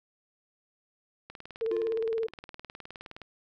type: click train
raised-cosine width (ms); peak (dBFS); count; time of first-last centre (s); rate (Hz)
0.3; -27; 38; 1.3-3.217; 19.3
type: tone with vibrato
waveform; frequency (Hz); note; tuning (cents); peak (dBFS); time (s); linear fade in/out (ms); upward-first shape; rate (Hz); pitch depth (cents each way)
sine; 449.7; A4; +38; -27; 1.61-2.27; 10; sine; 17; 41
type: tone with exponential decay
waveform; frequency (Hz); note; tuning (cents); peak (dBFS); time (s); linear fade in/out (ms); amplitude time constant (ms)
triangle; 349.2; F4; 0; -28; 1.71-2.31; 5; 130
effects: none